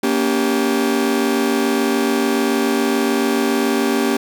40% pulse chord, G diminished, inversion first, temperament just, 235.2 / 282.2 / 392 Hz, Bb3 / Db4 / G4, +16 / +31 / 0 cents, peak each -19 dBFS, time 0.03-4.17 s, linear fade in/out 5 ms, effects none

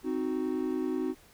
triangle chord, C diminished, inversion none, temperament equal with one note detuned, 260.7 / 311.1 / 370 Hz, C4 / Eb4 / Gb4, -6 / 0 / 0 cents, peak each -31 dBFS, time 0.03-1.15 s, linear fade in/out 50 ms, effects pink hiss -58 dBFS RMS until 1.33 s

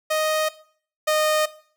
sawtooth tone pair in turn, 622.3 / 615.9 Hz, D#5 / D#5, 0 / -18 cents, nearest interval unison, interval 18 cents, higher first, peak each -16 / -14 dBFS, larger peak second, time 0.1-0.49 / 1.07-1.46 s, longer neither, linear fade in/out 10 ms, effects noise-tail reverb RT60 0.5 s tail -17 dB re dry

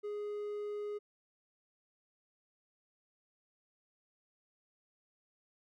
triangle tone, 415.3 Hz, G#4, in tune, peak -35 dBFS, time 0.03-0.99 s, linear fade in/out 20 ms, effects none

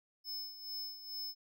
square tone with tremolo, 5220 Hz, E8, 18 cents flat, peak -39 dBFS, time 0.24-1.35 s, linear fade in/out 50 ms, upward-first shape sine, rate 2.3 Hz, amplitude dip 70%, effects none

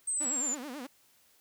sine exponential sweep, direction down, 8372 to 7000 Hz, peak -29 dBFS, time 0.07-0.55 s, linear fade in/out 10 ms
sawtooth tone with vibrato, 270.8 Hz, C#4, 40 cents flat, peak -35 dBFS, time 0.2-0.87 s, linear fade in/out 10 ms, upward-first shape sine, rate 9.2 Hz, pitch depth 210 cents each way
effects white hiss -65 dBFS RMS until 1.4 s

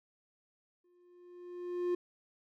triangle tone with exponential growth, 354.4 Hz, F4, 25 cents sharp, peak -26 dBFS, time 0.84-1.95 s, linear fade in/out 5 ms, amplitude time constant 240 ms, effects none

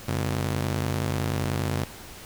sawtooth ring-modulated tone, 116.54 Hz, A#2, in tune, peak -18 dBFS, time 0.08-1.84 s, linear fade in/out 5 ms, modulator 25.2 Hz, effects pink hiss -43 dBFS RMS until 2.25 s

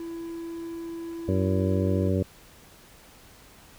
triangle tone, 333.7 Hz, E4, 21 cents sharp, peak -31 dBFS, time 0-2.09 s, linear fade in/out 2 ms
harmonic tone, 94.5 Hz, F#2, 37 cents sharp, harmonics 1 / 2 / 3 / 4 / 5 / 6, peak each -25 / -28 / -30 / -31 / -32 / -33 dBFS, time 1.28-2.23 s, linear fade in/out 5 ms
effects pink hiss -52 dBFS RMS until 3.78 s

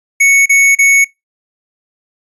square tone bursts, 2217 Hz, C#7, in tune, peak -6 dBFS, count 3, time 0.2-1.046 s, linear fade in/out 10 ms, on 260 ms, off 33 ms, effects noise-tail reverb RT60 0.2 s tail -24 dB re dry + resampled to 24000 Hz

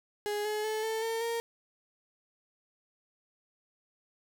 35% pulse tone with pitch steps, 415.3 / 424.5 / 433.9 / 443.6 / 453.4 / 463.5 Hz, G#4 / G#4 / A4 / A4 / A#4 / A#4, 0 / +38 / -24 / +14 / -48 / -10 cents, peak -29 dBFS, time 0.26-1.4 s, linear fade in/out 0 ms, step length 190 ms, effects none

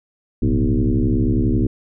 sine tone with frequency modulation, 100.1 Hz, G2, 37 cents sharp, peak -14 dBFS, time 0.42-1.67 s, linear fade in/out 5 ms, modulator 70.7 Hz, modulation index 3.5, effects none

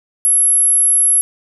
sine tone, 11175 Hz, F9, in tune, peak -9 dBFS, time 0.25-1.21 s, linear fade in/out 0 ms, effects none

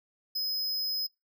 square tone, 5070 Hz, D#8, 32 cents sharp, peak -29 dBFS, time 0.35-1.07 s, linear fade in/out 10 ms, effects noise-tail reverb RT60 0.2 s tail -23 dB re dry

